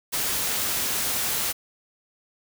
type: noise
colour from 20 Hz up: white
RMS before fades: -26 dBFS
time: 0.12-1.53 s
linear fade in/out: 20 ms
effects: none